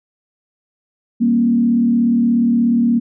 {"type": "tone with frequency modulation", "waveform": "sine", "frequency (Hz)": 235.6, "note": "A#3", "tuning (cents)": 19, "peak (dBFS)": -11, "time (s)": [1.2, 3], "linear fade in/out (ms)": 20, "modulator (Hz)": 36.8, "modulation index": 0.59, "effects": []}